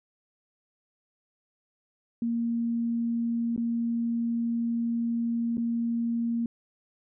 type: tone with dropouts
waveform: sine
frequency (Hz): 233.1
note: A#3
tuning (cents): 0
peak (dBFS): -25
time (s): 2.22-6.46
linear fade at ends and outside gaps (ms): 2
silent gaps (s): 3.563-3.577 / 5.571-5.579
effects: none